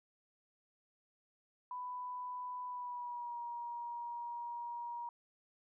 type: tone with pitch glide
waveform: sine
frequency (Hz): 994 to 949.7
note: B5 to A#5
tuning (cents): +11 to +32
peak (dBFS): -40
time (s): 1.71-5.09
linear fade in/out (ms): 2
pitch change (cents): -79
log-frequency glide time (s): 2.67-3.39
effects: none